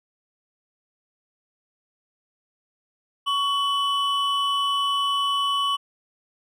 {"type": "tone pair together", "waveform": "triangle", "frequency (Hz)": [1120, 2990], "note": ["C#6", "F#7"], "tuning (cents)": [18, 17], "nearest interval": "octave + perfect fourth", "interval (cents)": 1699, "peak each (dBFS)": [-21, -23], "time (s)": [3.26, 5.77], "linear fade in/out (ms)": 20, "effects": []}